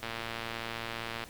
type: click train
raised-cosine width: 0.3 ms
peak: -20 dBFS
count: 140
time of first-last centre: 0.03-1.239 s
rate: 115 Hz
effects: pink hiss -51 dBFS RMS until 1.29 s